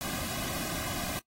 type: noise with comb filter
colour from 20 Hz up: pink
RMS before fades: -35 dBFS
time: 0.01-1.19 s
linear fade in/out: 0 ms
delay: 2.2 ms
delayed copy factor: -0.7
effects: noise-tail reverb RT60 0.1 s tail -21 dB re dry + AAC 48 kbps